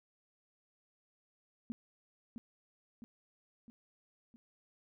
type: tone with echo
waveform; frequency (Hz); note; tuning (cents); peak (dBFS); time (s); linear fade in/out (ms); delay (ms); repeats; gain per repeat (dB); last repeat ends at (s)
sine; 233.1; A#3; 0; -36; 1.7-1.72; 0; 660; 4; -5; 4.36
effects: none